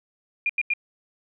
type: tone bursts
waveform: sine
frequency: 2416 Hz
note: D7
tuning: 48 cents sharp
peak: -20 dBFS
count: 3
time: 0.46-0.736 s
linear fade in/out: 2 ms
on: 34 ms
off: 87 ms
effects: none